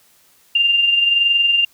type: tone with amplitude modulation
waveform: sine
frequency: 2794 Hz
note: F7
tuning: in tune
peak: -10 dBFS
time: 0.55-1.65 s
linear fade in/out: 5 ms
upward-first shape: sine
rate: 21.3 Hz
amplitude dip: 45%
effects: white hiss -54 dBFS RMS until 1.73 s